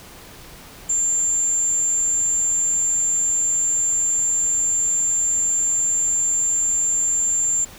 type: tone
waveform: sine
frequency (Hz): 7290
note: A#8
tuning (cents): -40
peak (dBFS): -17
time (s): 0.89-7.65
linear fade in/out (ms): 10
effects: pink hiss -42 dBFS RMS until 7.78 s